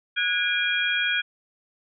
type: tone cluster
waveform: sine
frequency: 1461 / 1643 / 2406 / 3281 Hz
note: F#6 / G#6 / D7 / G#7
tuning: -22 / -19 / +41 / -22 cents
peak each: -27 dBFS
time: 0.16-1.22 s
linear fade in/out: 20 ms
effects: none